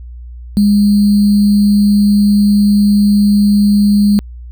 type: tone with sample-and-hold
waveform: sine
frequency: 204.8 Hz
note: G#3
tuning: 24 cents flat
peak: -6 dBFS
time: 0.57-4.19 s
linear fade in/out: 0 ms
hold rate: 4410 Hz
effects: added 60 Hz sine -27 dBFS peak until 4.51 s